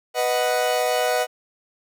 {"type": "chord", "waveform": "40% pulse", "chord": "B major", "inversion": "none", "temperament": "equal", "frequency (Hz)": [493.9, 622.3, 740], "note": ["B4", "D#5", "F#5"], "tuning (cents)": [0, 0, 0], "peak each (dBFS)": -23, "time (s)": [0.14, 1.27], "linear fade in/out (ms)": 50, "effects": []}